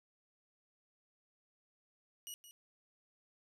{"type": "tone with echo", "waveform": "15% pulse", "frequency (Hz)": 2908, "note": "F#7", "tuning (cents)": -31, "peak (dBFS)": -37, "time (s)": [2.27, 2.34], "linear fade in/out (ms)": 0, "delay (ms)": 170, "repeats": 1, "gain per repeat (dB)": -11, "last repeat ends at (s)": 2.51, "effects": []}